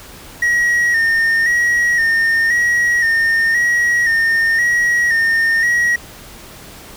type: tone with vibrato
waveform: triangle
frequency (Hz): 1864.7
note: A#6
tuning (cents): 0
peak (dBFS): -10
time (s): 0.42-5.96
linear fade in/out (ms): 5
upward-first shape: square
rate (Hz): 0.96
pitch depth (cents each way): 38
effects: pink hiss -37 dBFS RMS until 6.96 s